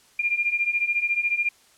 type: beating tone pair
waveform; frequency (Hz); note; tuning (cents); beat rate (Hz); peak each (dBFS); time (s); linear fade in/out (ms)
sine; 2392 / 2406; D7 / D7; +31 / +41; 14; -26 / -23; 0.19-1.49; 5
effects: white hiss -57 dBFS RMS until 1.77 s + low-pass 10000 Hz 12 dB/octave